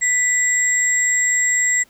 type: tone pair together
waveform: sine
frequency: 1975.5 / 7598 Hz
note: B6 / A#8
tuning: 0 / +32 cents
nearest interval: octave + major seventh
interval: 2332 cents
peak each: -17 dBFS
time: 0.01-1.84 s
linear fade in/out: 20 ms
effects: tanh soft clip ceiling -7 dBFS + pink hiss -55 dBFS RMS until 1.89 s